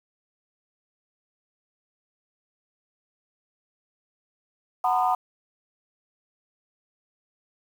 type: tone cluster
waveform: sine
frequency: 740 / 922 / 1010 / 1225 Hz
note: F#5 / A#5 / B5 / D#6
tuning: 0 / -19 / +39 / -27 cents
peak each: -22 / -27 / -26 / -28 dBFS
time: 4.84-5.15 s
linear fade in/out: 5 ms
effects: tanh soft clip ceiling -10 dBFS + 8-bit